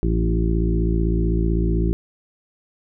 harmonic tone with a mistuned harmonic, 55.8 Hz, A1, 25 cents sharp, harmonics 1 / 2 / 3 / 4 / 5 / 6 / 7, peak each -19 / -27 / -24 / -31 / -32 / -26 / -30 dBFS, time 0.03-1.93 s, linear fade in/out 0 ms, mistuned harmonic 4, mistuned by +16 cents, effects none

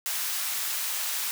white high-pass noise, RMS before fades -30 dBFS, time 0.06-1.31 s, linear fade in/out 0 ms, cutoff 970 Hz, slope 12 dB/octave, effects none

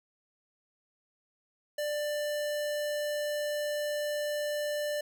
square tone, 592 Hz, D5, 14 cents sharp, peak -31 dBFS, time 1.78-5.01 s, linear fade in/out 5 ms, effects none

